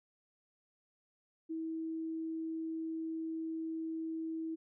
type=tone; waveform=sine; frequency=323.1 Hz; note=E4; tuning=35 cents flat; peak=-36 dBFS; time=1.49-4.56 s; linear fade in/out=20 ms; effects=none